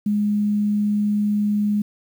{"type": "tone", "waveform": "sine", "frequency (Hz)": 207.7, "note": "G#3", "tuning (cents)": 0, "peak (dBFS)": -17, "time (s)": [0.06, 1.82], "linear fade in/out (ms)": 5, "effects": ["8-bit"]}